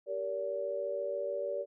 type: chord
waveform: sine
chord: G minor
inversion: none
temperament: equal with one note detuned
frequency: 392 / 466.2 / 572.6 Hz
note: G4 / Bb4 / D5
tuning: 0 / 0 / -44 cents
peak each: -40 / -39 / -34 dBFS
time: 0.06-1.66 s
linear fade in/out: 50 ms
effects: none